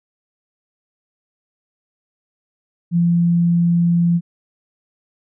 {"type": "tone", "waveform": "sine", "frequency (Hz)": 171.4, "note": "F3", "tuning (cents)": -32, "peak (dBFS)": -12, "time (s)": [2.91, 4.21], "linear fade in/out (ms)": 50, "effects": []}